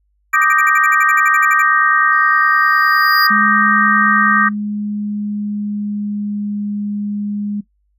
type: tone bursts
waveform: square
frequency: 2338 Hz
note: D7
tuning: 8 cents flat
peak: -21 dBFS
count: 16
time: 0.33-1.621 s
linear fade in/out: 5 ms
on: 31 ms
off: 53 ms
type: chord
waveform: sine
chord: Eb major seventh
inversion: third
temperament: equal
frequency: 1174.7 / 1244.5 / 1568 / 1864.7 Hz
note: D6 / Eb6 / G6 / Bb6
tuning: 0 / 0 / 0 / 0 cents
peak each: -16 dBFS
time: 0.33-4.49 s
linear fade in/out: 10 ms
type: tone with exponential growth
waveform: square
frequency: 4848 Hz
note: D#8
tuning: 46 cents flat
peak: -14 dBFS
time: 2.12-3.27 s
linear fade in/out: 5 ms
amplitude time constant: 250 ms
type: tone with pitch glide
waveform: sine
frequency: 208.8 to 205.8 Hz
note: G#3 to G#3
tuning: +10 to -16 cents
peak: -18 dBFS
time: 3.3-7.61 s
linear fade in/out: 10 ms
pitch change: -26 cents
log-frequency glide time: 3.96-6.69 s
effects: noise-tail reverb RT60 0.1 s tail -17 dB re dry + added 50 Hz sine -59 dBFS peak until 7.98 s